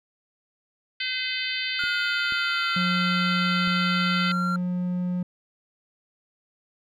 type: harmonic tone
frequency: 512 Hz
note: C5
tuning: 38 cents flat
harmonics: 3 / 4 / 5 / 6 / 7 / 8 / 9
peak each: -35 / -31 / -34 / -32 / -35 / -37 / -35 dBFS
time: 1-4.32 s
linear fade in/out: 5 ms
type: tone with pitch glide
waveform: triangle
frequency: 1431 to 1375.1 Hz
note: F6 to F6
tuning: +42 to -27 cents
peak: -24 dBFS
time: 1.79-4.56 s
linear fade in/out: 2 ms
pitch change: -69 cents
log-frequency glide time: 1.95-2.75 s
type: clicks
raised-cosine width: 3 ms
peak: -30 dBFS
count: 3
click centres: 1.838 / 2.323 / 3.676 s
type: tone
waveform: triangle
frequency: 179.4 Hz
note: F3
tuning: 47 cents sharp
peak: -22 dBFS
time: 2.76-5.23 s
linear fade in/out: 5 ms
effects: none